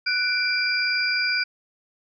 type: tone cluster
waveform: sine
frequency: 1483 / 2345 / 4831 Hz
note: F#6 / D7 / D8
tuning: +4 / -3 / +48 cents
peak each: -25 dBFS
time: 0.06-1.44 s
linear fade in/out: 10 ms
effects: none